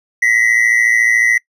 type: tone pair together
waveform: triangle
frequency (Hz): 1915.1 / 2029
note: A#6 / B6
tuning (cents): +46 / +46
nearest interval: minor second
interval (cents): 100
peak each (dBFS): -11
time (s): 0.22-1.38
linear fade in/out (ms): 5
effects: noise-tail reverb RT60 0.1 s tail -24 dB re dry + resampled to 32000 Hz